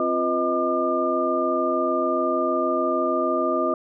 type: tone cluster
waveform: sine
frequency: 263.8 / 350.4 / 498.8 / 627 / 1201 Hz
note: C4 / F4 / B4 / D#5 / D6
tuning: +14 / +6 / +17 / +13 / +38 cents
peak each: -28 / -26 / -31 / -24 / -25 dBFS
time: 0-3.74 s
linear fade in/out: 2 ms
effects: none